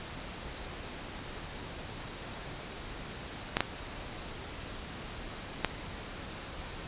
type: clicks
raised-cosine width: 0.3 ms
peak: -9 dBFS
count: 3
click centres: 3.569 / 3.606 / 5.647 s
effects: pink hiss -42 dBFS RMS until 6.87 s + resampled to 8000 Hz